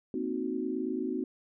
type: chord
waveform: sine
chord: C half-diminished seventh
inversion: third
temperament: equal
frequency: 233.1 / 261.6 / 311.1 / 370 Hz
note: Bb3 / C4 / Eb4 / Gb4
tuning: 0 / 0 / 0 / 0 cents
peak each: -38 / -34 / -36 / -35 dBFS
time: 0.14-1.24 s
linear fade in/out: 2 ms
effects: none